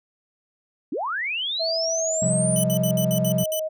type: linear sweep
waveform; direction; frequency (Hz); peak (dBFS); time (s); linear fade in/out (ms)
sine; up; 230 to 9956; -24; 0.92-2.64; 5
type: tone with pitch glide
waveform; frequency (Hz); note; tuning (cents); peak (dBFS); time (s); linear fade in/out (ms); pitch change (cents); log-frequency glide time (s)
sine; 654 to 628.1; E5 to D#5; -14 to +16; -24; 1.59-3.69; 20; -70; 1.94-2.29
type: chord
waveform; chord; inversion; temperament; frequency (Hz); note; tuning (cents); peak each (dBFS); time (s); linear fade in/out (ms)
triangle; C suspended fourth; none; just; 130.81 / 174.42 / 196.22; C3 / F3 / G3; 0 / -2 / +2; -23 / -22 / -25; 2.22-3.44; 5
type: tone bursts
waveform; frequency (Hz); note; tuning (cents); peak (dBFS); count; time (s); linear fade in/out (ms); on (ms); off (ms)
5% pulse; 2997; F#7; +22; -18; 8; 2.56-3.595; 2; 76; 61
effects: none